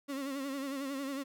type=tone with vibrato; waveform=35% pulse; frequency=274.3 Hz; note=C#4; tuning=18 cents flat; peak=-34 dBFS; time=0.08-1.24 s; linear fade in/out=20 ms; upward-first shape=sine; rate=11 Hz; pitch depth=67 cents each way; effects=none